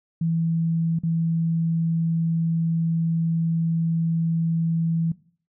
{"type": "tone with dropouts", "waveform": "sine", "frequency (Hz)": 164.81, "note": "E3", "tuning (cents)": 0, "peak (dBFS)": -20, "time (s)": [0.21, 5.12], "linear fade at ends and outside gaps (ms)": 5, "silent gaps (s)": [0.989, 1.034], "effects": ["noise-tail reverb RT60 0.5 s tail -19 dB re dry"]}